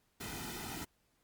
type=noise with comb filter; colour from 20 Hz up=pink; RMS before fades=-43 dBFS; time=0.2-0.85 s; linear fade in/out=10 ms; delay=1.8 ms; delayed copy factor=-0.8; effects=pink hiss -75 dBFS RMS until 1.23 s + Opus 48 kbps